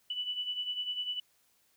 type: beating tone pair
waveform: sine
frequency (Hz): 2962 / 2972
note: F#7 / F#7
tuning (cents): +1 / +7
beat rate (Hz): 10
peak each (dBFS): -40 / -34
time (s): 0.1-1.2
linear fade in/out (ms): 5
effects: white hiss -70 dBFS RMS until 1.76 s